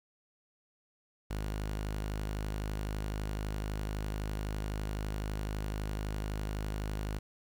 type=tone; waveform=sawtooth; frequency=51.91 Hz; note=G#1; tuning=in tune; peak=-30 dBFS; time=1.3-7.19 s; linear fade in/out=10 ms; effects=10-bit